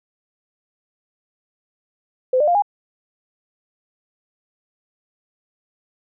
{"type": "tone with pitch steps", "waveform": "sine", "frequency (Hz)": [512, 598.4, 699.4, 817.5], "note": ["C5", "D5", "F5", "G#5"], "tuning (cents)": [-38, 32, 2, -28], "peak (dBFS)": -13, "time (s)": [2.33, 2.622], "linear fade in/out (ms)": 5, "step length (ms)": 73, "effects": []}